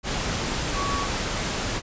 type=tone in noise; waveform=sine; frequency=1126 Hz; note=C#6; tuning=27 cents sharp; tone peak=-27 dBFS; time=0.73-1.09 s; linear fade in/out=50 ms; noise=pink; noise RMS=-27 dBFS; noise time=0.03-1.82 s; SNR=-3 dB; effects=resampled to 16000 Hz